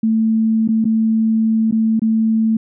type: tone with dropouts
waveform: sine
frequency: 222 Hz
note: A3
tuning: 16 cents sharp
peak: -12 dBFS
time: 0.03-2.57 s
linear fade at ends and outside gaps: 5 ms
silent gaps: 0.677-0.687 / 0.844-0.852 / 1.712-1.723 / 1.995-2.018 s
effects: none